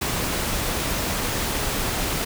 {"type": "noise", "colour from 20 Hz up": "pink", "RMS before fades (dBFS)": -25, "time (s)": [0.01, 2.25], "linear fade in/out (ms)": 10, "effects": []}